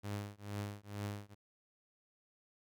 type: tone with tremolo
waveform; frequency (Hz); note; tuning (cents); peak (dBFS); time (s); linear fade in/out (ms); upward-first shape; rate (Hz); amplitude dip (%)
sawtooth; 102.4; G#2; -24; -33; 0.03-1.35; 20; triangle; 2.2; 100
effects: none